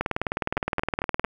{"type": "two click trains", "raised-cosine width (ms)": 0.5, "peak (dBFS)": [-11, -9], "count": [4, 25], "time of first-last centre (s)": [[0.57, 1.243], [0.01, 1.247]], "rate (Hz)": [4.46, 19.4], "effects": ["8-bit"]}